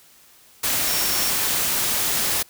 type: tone in noise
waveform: sine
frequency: 5500 Hz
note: F8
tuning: 27 cents flat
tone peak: -28 dBFS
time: 0.87-1.3 s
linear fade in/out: 10 ms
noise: white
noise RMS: -22 dBFS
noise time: 0.63-2.43 s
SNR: -9 dB
effects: white hiss -52 dBFS RMS until 2.49 s